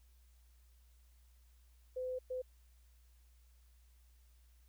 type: tone bursts at uneven times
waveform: sine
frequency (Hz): 509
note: C5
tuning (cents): -48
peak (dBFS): -37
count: 2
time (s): 1.96-2.19 / 2.3-2.42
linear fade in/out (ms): 10
effects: added 60 Hz sine -62 dBFS peak until 4.68 s + white hiss -75 dBFS RMS until 4.68 s